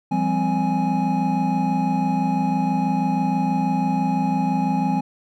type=tone cluster; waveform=triangle; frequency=171.9 / 198 / 258.5 / 833 Hz; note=F3 / G3 / C4 / G#5; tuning=-27 / +18 / -21 / +5 cents; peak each=-22 dBFS; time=0.11-5.01 s; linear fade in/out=10 ms; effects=none